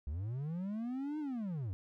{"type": "linear two-way sweep", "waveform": "triangle", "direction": "up then down", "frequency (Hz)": [65.7, 311.1, 84.6], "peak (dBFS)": -34, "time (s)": [0.07, 1.73], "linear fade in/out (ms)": 0, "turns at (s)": 1.19, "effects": []}